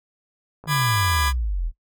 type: click train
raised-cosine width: 1 ms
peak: -27 dBFS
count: 37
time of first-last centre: 0.64-1.276 s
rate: 56.6 Hz
type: exponential sweep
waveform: sine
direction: down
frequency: 158.3 to 37.85 Hz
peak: -21 dBFS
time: 0.66-1.72 s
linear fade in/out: 50 ms
type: chord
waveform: sawtooth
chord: G# diminished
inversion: first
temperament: just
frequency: 996.7 / 1196.1 / 1661.2 Hz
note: B5 / D6 / G#6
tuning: +16 / +31 / 0 cents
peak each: -22 dBFS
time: 0.67-1.33 s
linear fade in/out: 50 ms
effects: noise-tail reverb RT60 0.1 s tail -18 dB re dry